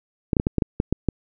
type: clicks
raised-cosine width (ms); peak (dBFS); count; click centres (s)
3; -6; 9; 0.332 / 0.368 / 0.399 / 0.469 / 0.583 / 0.622 / 0.801 / 0.926 / 1.087
effects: none